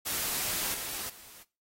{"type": "noise with level steps", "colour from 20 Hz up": "white", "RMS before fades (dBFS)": [-32, -37, -51], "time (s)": [0.05, 1.44], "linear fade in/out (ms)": 20, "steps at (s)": [0.74, 1.09], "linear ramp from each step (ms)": 2, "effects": ["noise-tail reverb RT60 0.3 s tail -20 dB re dry", "AAC 48 kbps"]}